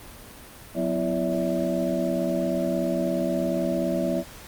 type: tone cluster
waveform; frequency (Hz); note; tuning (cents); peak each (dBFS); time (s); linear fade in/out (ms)
sine; 181.3 / 250.4 / 334.2 / 574 / 651; F#3 / B3 / E4 / D5 / E5; -35 / +24 / +24 / -40 / -22; -29; 0.74-4.24; 50
effects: pink hiss -44 dBFS RMS until 4.47 s + Opus 32 kbps